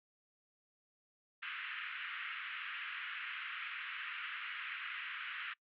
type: band-pass noise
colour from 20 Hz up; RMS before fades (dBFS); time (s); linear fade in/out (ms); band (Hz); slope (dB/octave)
pink; -44; 1.42-5.54; 10; 1300 to 3000; 48
effects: noise-tail reverb RT60 0.1 s tail -23 dB re dry